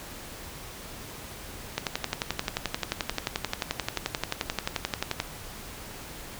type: click train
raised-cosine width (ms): 0.2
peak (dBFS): -9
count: 40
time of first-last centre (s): 1.78-5.201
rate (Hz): 11.4
effects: pink hiss -42 dBFS RMS until 6.39 s